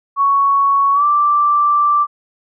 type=tone with pitch glide; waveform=sine; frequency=1113 to 1173.1 Hz; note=C#6 to D6; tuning=+7 to -2 cents; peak=-10 dBFS; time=0.16-2.07 s; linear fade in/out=50 ms; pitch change=+91 cents; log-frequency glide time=0.93-1.04 s; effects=none